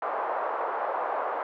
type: band-pass noise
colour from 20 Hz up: white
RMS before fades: -30 dBFS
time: 0.02-1.43 s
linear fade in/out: 2 ms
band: 500 to 1100 Hz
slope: 24 dB/octave
effects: none